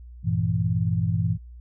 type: chord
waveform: sine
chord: E diminished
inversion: first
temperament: equal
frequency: 98 / 116.54 / 164.81 Hz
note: G2 / Bb2 / E3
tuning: 0 / 0 / 0 cents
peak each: -25 dBFS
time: 0.23-1.38 s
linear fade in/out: 50 ms
effects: added 60 Hz sine -40 dBFS peak until 1.6 s